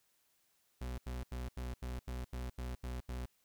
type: tone bursts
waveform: 40% pulse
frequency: 62.2 Hz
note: B1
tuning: 13 cents sharp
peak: -38 dBFS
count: 10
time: 0.81-3.257 s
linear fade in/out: 5 ms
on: 170 ms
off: 83 ms
effects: white hiss -75 dBFS RMS until 3.44 s